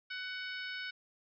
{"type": "harmonic tone with a mistuned harmonic", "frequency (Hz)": 747, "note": "F#5", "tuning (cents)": 16, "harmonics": [2, 3, 4, 5, 6, 7], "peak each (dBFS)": [-41, -45, -47, -49, -51, -52], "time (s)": [0.1, 0.91], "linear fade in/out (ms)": 10, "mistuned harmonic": 6, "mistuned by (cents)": -21, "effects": []}